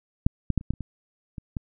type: clicks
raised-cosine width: 5 ms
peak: -6 / -10 / -9 / -29 / -11 / -30 / -21 / -23 / -17 dBFS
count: 9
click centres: 0.265 / 0.503 / 0.577 / 0.611 / 0.706 / 0.737 / 0.807 / 1.382 / 1.568 s
effects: none